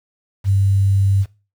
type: tone with quantisation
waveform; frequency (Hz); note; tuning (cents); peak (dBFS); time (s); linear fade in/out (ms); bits
sine; 98; G2; 0; -12; 0.44-1.26; 50; 7
effects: noise-tail reverb RT60 0.3 s tail -18 dB re dry